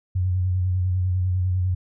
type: tone with vibrato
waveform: sine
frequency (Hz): 91.6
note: F#2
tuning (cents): -17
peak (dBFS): -19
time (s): 0.15-1.75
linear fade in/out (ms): 10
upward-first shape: square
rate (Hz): 10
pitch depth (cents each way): 32
effects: none